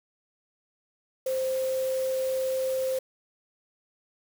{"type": "tone in noise", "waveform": "sine", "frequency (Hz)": 523.3, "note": "C5", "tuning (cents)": 0, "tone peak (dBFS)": -25, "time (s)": [1.26, 2.99], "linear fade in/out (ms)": 5, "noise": "white", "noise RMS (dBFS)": -42, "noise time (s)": [1.26, 2.99], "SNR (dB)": 14, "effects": []}